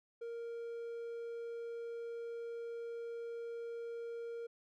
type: tone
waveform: triangle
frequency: 466.2 Hz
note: A#4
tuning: in tune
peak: -39 dBFS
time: 0.21-4.47 s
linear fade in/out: 10 ms
effects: none